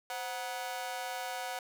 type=tone with amplitude modulation; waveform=sawtooth; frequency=740 Hz; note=F#5; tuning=in tune; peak=-28 dBFS; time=0.1-1.59 s; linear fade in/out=2 ms; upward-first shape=sine; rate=218 Hz; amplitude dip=100%; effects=none